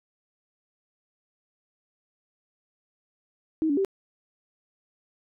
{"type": "tone with pitch steps", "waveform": "sine", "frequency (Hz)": [317, 284.6, 389.2], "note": ["D#4", "C#4", "G4"], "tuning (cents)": [32, 46, -12], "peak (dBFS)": -21, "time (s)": [3.62, 3.848], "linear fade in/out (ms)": 0, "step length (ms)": 76, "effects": []}